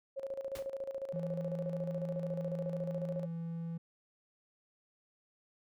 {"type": "tone with tremolo", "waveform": "sine", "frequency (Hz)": 543, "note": "C#5", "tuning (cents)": -36, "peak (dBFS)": -35, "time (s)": [0.16, 3.26], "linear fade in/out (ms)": 20, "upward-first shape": "square", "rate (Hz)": 14, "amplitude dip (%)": 70}
{"type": "noise with exponential decay", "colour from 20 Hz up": "pink", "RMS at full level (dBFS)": -42, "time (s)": [0.55, 0.7], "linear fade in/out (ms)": 5, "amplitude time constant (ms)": 32}
{"type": "tone", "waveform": "triangle", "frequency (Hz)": 166.7, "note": "E3", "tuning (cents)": 20, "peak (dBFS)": -35, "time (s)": [1.13, 3.78], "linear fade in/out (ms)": 10}
{"effects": []}